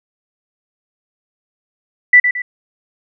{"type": "tone with echo", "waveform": "sine", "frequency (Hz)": 1975.5, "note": "B6", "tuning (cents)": 0, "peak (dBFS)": -3, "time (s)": [2.13, 2.2], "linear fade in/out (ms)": 5, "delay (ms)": 110, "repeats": 2, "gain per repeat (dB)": -8, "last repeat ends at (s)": 2.42, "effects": []}